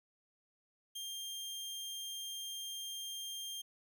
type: tone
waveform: sawtooth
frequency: 3195 Hz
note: G7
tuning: 32 cents sharp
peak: -38 dBFS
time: 0.95-3.62 s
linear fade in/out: 10 ms
effects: none